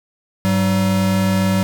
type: tone pair together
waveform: square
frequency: 100.97 / 190.6 Hz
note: G#2 / G3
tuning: -48 / -48 cents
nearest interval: major seventh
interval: 1100 cents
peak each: -21 / -16 dBFS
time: 0.45-1.63 s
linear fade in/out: 0 ms
effects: none